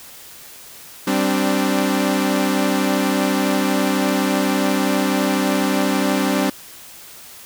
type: chord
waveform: sawtooth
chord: G suspended fourth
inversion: none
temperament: equal with one note detuned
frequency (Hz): 194.64 / 261.6 / 293.7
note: G3 / C4 / D4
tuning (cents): -12 / 0 / 0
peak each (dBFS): -17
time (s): 1.07-6.5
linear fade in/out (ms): 5
effects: white hiss -40 dBFS RMS until 7.45 s